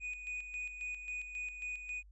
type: tone with tremolo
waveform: triangle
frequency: 2478 Hz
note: D#7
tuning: 8 cents flat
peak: -36 dBFS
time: 0-2.03 s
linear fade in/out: 50 ms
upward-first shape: square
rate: 3.7 Hz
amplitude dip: 55%
effects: added 50 Hz sine -55 dBFS peak until 2.11 s + resampled to 24000 Hz